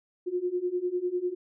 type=beating tone pair; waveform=sine; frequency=353.2 / 363.2 Hz; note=F4 / F#4; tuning=+20 / -32 cents; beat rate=10 Hz; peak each=-31 / -29 dBFS; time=0.26-1.35 s; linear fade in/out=20 ms; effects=none